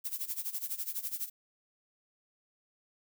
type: noise with tremolo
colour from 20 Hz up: violet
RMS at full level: -34 dBFS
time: 0.04-1.3 s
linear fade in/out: 20 ms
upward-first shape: sine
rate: 12 Hz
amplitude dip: 85%
effects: none